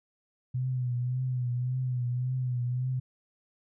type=tone with vibrato; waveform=sine; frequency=125.5 Hz; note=B2; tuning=28 cents sharp; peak=-27 dBFS; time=0.54-3 s; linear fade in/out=10 ms; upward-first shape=triangle; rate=1.8 Hz; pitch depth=59 cents each way; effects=none